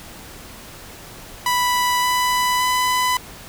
sawtooth tone with pitch steps, 987.8 / 994.7 / 1001.6 Hz, B5 / B5 / B5, 0 / +12 / +24 cents, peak -13 dBFS, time 1.46-3.17 s, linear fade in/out 2 ms, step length 570 ms, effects pink hiss -39 dBFS RMS until 3.48 s

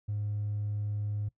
sine tone with hard clipping, 103.83 Hz, G#2, in tune, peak -31 dBFS, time 0.08-1.29 s, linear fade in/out 10 ms, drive 1 dB, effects noise-tail reverb RT60 0.1 s tail -20 dB re dry

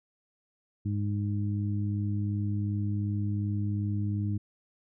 harmonic tone, 102.7 Hz, G#2, 19 cents flat, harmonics 1 / 2 / 3, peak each -28 / -34 / -38 dBFS, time 0.85-4.38 s, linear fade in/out 10 ms, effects none

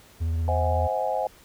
triangle tone with vibrato, 82 Hz, E2, 9 cents flat, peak -21 dBFS, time 0.2-0.88 s, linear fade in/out 20 ms, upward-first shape sine, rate 16 Hz, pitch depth 33 cents each way
sine chord, Ab dominant seventh, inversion first, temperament equal with one note detuned, 523.3 / 637.5 / 740 / 830.6 Hz, C5 / Eb5 / Gb5 / Ab5, 0 / +42 / 0 / 0 cents, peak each -29 dBFS, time 0.48-1.27 s, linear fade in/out 2 ms
effects pink hiss -53 dBFS RMS until 1.44 s

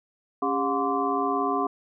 sine tone cluster, 276.8 / 403 / 718 / 1038 / 1155 Hz, C#4 / G4 / F5 / C6 / D6, -2 / +48 / +48 / -14 / -29 cents, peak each -29 dBFS, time 0.42-1.67 s, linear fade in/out 5 ms, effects none

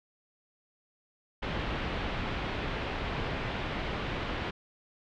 pink low-pass noise, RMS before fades -34 dBFS, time 1.42-4.51 s, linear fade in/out 10 ms, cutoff 3400 Hz, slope 24 dB/octave, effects none

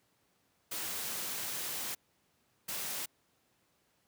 white noise bursts at uneven times, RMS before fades -38 dBFS, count 2, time 0.71-1.95 / 2.68-3.06 s, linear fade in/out 10 ms, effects pink hiss -73 dBFS RMS until 4.07 s + high-pass 100 Hz 12 dB/octave

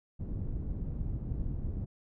pink low-pass noise, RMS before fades -35 dBFS, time 0.19-1.86 s, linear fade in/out 20 ms, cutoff 180 Hz, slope 12 dB/octave, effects none

